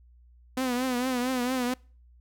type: tone with vibrato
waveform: sawtooth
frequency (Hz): 252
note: B3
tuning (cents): +35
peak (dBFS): -22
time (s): 0.57-1.74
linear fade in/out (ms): 5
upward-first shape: triangle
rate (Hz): 4.4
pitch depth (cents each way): 83
effects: noise-tail reverb RT60 0.4 s tail -26 dB re dry + added 60 Hz sine -53 dBFS peak until 2.2 s